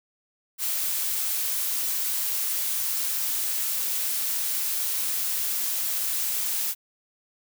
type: noise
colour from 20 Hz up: blue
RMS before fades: -27 dBFS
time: 0.58-6.75 s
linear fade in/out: 50 ms
effects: none